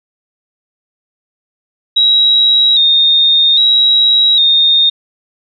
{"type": "tone with vibrato", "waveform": "sine", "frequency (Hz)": 3762, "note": "A#7", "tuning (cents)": 15, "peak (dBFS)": -6, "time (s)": [1.96, 4.9], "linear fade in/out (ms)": 10, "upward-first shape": "square", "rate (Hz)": 0.62, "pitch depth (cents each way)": 42, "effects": []}